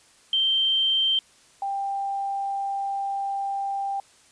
sine tone pair in turn, 3136 / 791.3 Hz, G7 / G5, 0 / +16 cents, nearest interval 2 octaves, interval 2384 cents, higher first, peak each -19 / -25 dBFS, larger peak first, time 0.33-1.19 / 1.62-4 s, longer second, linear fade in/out 2 ms, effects white hiss -56 dBFS RMS until 4.31 s + resampled to 22050 Hz

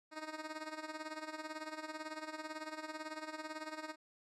10% pulse tone with tremolo, 311.1 Hz, D#4, in tune, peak -32 dBFS, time 0.11-3.96 s, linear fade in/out 50 ms, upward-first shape sine, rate 18 Hz, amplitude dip 75%, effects low-pass 7000 Hz 12 dB/octave

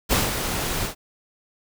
pink noise with ADSR envelope, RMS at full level -19 dBFS, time 0.09-0.95 s, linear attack 31 ms, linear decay 180 ms, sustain -7 dB, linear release 110 ms, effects none

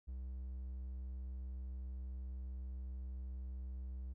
triangle tone, 63.8 Hz, C2, 43 cents flat, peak -40 dBFS, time 0.07-4.14 s, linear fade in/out 20 ms, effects none

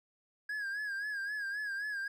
triangle tone with vibrato, 1647 Hz, G#6, 15 cents flat, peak -33 dBFS, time 0.49-2.08 s, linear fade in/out 5 ms, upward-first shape sine, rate 3.8 Hz, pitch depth 74 cents each way, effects none

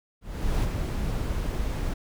brown noise with ADSR envelope, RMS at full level -23 dBFS, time 0.21-1.94 s, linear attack 420 ms, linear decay 26 ms, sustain -5 dB, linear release 10 ms, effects none

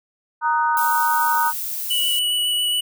sine chord, D# minor, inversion second, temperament just, 933.4 / 1244.5 / 1493.4 Hz, A#5 / D#6 / F#6, +2 / 0 / +16 cents, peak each -18 / -23 / -24 dBFS, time 0.41-1.53 s, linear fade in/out 50 ms
violet noise, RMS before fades -27 dBFS, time 0.77-2.19 s, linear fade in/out 0 ms
square tone with vibrato, 2948 Hz, F#7, 7 cents flat, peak -19 dBFS, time 1.9-2.81 s, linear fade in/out 10 ms, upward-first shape square, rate 7.3 Hz, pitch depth 9 cents each way
effects none

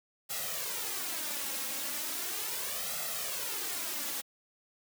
white noise with flanger, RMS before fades -36 dBFS, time 0.29-4.22 s, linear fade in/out 20 ms, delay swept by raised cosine 1.5 to 3.7 ms, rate 0.37 Hz, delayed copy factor +0.7, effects high-pass 150 Hz 12 dB/octave

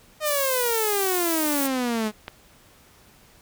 sawtooth exponential sweep, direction down, 622.3 to 209.5 Hz, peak -19 dBFS, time 0.2-2.12 s, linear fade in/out 50 ms
white high-pass noise, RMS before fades -28 dBFS, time 0.25-1.68 s, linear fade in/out 20 ms, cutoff 6500 Hz, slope 12 dB/octave
click, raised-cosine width 0.3 ms, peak -16 dBFS, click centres 2.281 s
effects pink hiss -54 dBFS RMS until 3.41 s

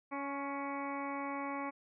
harmonic tone with a mistuned harmonic, 280 Hz, C#4, 18 cents sharp, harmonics 1 / 2 / 3 / 4 / 5 / 6 / 7 / 8 / 9, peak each -41 / -45 / -43 / -42 / -53 / -57 / -51 / -47 / -60 dBFS, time 0.11-1.71 s, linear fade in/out 20 ms, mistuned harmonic 4, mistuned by -22 cents, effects none

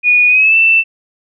sine tone with pitch glide, 2458 to 2665 Hz, D#7 to E7, -22 to +18 cents, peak -6 dBFS, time 0.03-0.84 s, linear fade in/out 50 ms, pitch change +140 cents, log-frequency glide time 0.28-0.56 s, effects none

